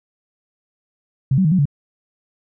sine tone with pitch steps, 133.7 / 189.5 / 154.7 / 185.7 / 142.9 Hz, C3 / F#3 / D#3 / F#3 / D3, +38 / +42 / -10 / +7 / -47 cents, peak -12 dBFS, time 1.31-1.655 s, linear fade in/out 5 ms, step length 69 ms, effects none

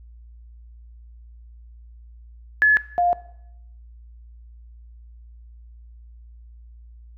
sine tone pair in turn, 1710 / 703.4 Hz, A6 / F5, -50 / +12 cents, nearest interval octave + minor third, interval 1538 cents, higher first, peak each -11 / -16 dBFS, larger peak first, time 2.62-2.77 / 2.98-3.13 s, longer neither, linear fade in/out 0 ms, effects noise-tail reverb RT60 0.8 s tail -18 dB re dry + added 58 Hz sine -42 dBFS peak until 7.17 s

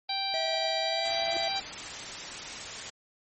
harmonic tone, 784 Hz, G5, in tune, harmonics 1 / 2 / 3 / 4 / 5 / 6, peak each -33 / -45 / -38 / -41 / -33 / -35 dBFS, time 0.09-1.6 s, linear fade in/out 5 ms
square tone with pitch glide, 649 to 669.6 Hz, E5 to E5, -27 to +27 cents, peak -32 dBFS, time 0.34-1.48 s, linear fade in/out 0 ms, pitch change +54 cents, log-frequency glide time 0.83-1.08 s
white noise, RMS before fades -38 dBFS, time 1.05-2.9 s, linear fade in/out 5 ms
sine tone with exponential growth, 344.2 Hz, F4, 25 cents flat, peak -31 dBFS, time 1.3-1.37 s, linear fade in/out 1 ms, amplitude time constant 15 ms
effects MP3 32 kbps

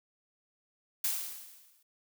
blue noise with exponential decay, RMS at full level -29 dBFS, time 1.04-1.83 s, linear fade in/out 5 ms, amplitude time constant 170 ms, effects none

